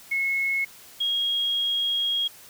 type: tone pair in turn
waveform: sine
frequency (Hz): 2181 / 3277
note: C#7 / G#7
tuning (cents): -29 / -24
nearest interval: perfect fifth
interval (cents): 705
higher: second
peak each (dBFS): -22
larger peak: neither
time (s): 0.11-0.65 / 1-2.28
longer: second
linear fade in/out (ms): 10
effects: white hiss -48 dBFS RMS until 2.49 s